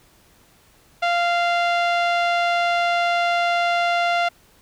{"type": "tone with low-pass filter", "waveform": "sawtooth", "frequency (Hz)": 694, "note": "F5", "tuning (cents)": -11, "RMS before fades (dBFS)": -20, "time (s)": [1.02, 4.29], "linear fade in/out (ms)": 10, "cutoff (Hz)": 3200, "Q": 1.1, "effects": ["pink hiss -55 dBFS RMS until 4.61 s"]}